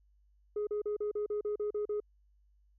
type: tone bursts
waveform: sine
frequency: 417.8 Hz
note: G#4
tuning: 10 cents sharp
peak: -29 dBFS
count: 10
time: 0.56-2.002 s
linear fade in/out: 5 ms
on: 110 ms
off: 38 ms
effects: tanh soft clip ceiling -29 dBFS + added 50 Hz sine -64 dBFS peak until 2.78 s